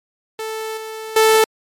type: tone with level steps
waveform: sawtooth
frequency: 440 Hz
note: A4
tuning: in tune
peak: -20 / -24 / -6 dBFS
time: 0.39-1.44 s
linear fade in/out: 2 ms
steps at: 0.77 / 1.16 s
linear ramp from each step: 5 ms
effects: MP3 64 kbps